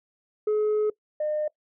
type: tone pair in turn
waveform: sine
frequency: 425.1 / 606.6 Hz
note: G#4 / D#5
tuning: +40 / -44 cents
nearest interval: tritone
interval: 616 cents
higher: second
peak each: -18 / -23 dBFS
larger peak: first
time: 0.47-0.9 / 1.2-1.48 s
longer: first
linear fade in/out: 5 ms
effects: noise-tail reverb RT60 0.1 s tail -22 dB re dry + tanh soft clip ceiling -20 dBFS